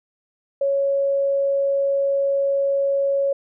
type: tone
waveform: sine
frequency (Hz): 554.4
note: C#5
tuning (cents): 0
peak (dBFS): -17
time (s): 0.61-3.33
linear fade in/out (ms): 5
effects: none